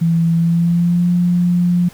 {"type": "tone with pitch glide", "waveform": "sine", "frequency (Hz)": [166.4, 176.09], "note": ["E3", "F3"], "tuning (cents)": [17, 15], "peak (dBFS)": -11, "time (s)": [0.01, 1.89], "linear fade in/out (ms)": 10, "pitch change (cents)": 98, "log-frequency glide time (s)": [0.35, 1.1], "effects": ["pink hiss -43 dBFS RMS until 1.93 s"]}